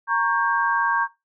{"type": "chord", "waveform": "sine", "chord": "G diminished", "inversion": "first", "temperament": "equal with one note detuned", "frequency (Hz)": [932.3, 1108.7, 1590.8], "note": ["Bb5", "Db6", "G6"], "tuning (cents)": [0, 0, 25], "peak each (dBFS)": -23, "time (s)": [0.07, 1.08], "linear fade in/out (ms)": 50, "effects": ["noise-tail reverb RT60 0.2 s tail -17 dB re dry"]}